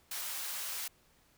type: high-pass noise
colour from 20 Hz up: white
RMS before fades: -39 dBFS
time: 0.11-0.88 s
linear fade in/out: 5 ms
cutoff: 760 Hz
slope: 12 dB/octave
effects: pink hiss -67 dBFS RMS until 1.37 s